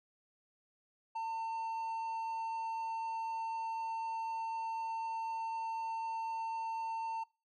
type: tone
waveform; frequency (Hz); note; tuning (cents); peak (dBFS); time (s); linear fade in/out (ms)
triangle; 902; A5; +43; -33; 1.15-7.24; 10
effects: noise-tail reverb RT60 0.3 s tail -23 dB re dry + MP3 32 kbps